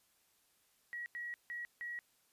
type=tone bursts at uneven times; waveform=sine; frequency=1914 Hz; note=A#6; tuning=45 cents sharp; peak=-40 dBFS; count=4; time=0.93-1.06 / 1.15-1.34 / 1.5-1.65 / 1.81-1.99 s; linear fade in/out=0 ms; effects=white hiss -73 dBFS RMS until 2.32 s + resampled to 32000 Hz